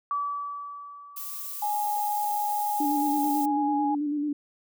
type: tone with exponential decay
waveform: sine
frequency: 1150 Hz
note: D6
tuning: 37 cents flat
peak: -24 dBFS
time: 0.11-2.14 s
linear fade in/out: 1 ms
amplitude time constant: 440 ms
type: noise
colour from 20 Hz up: violet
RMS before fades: -36 dBFS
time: 1.16-3.46 s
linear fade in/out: 10 ms
type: tone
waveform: sine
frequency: 831 Hz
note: G#5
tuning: 1 cent sharp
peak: -25 dBFS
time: 1.62-3.95 s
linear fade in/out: 5 ms
type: tone with vibrato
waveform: sine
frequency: 293.7 Hz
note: D4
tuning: in tune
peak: -25 dBFS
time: 2.8-4.33 s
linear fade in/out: 5 ms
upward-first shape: square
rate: 9.1 Hz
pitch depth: 29 cents each way
effects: none